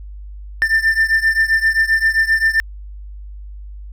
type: beating tone pair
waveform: triangle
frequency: 1784 / 1791.6 Hz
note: A6 / A6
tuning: +23 / +31 cents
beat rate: 7.6 Hz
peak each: -13 / -15 dBFS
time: 0.62-2.6 s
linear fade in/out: 0 ms
effects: added 50 Hz sine -30 dBFS peak until 3.92 s